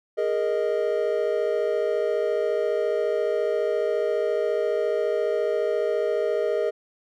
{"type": "chord", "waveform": "triangle", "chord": "Ab suspended second", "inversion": "none", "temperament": "equal with one note detuned", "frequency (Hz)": [411.7, 466.2, 622.3], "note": ["Ab4", "Bb4", "Eb5"], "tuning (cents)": [-15, 0, 0], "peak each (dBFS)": -24, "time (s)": [0.17, 6.71], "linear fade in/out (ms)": 20, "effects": []}